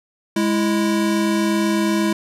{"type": "tone pair together", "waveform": "square", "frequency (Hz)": [207.7, 330.1], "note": ["G#3", "E4"], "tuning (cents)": [0, 2], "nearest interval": "minor sixth", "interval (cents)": 802, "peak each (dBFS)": -20, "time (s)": [0.36, 2.13], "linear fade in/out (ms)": 5, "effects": ["low-pass 12000 Hz 12 dB/octave"]}